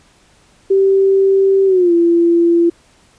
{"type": "tone with pitch glide", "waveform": "sine", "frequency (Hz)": [388.4, 340.1], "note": ["G4", "F4"], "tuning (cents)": [-16, -46], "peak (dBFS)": -8, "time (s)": [0.7, 2.7], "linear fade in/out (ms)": 10, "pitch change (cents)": -230, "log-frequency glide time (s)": [1.66, 1.93], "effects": ["pink hiss -51 dBFS RMS until 3.18 s", "resampled to 22050 Hz"]}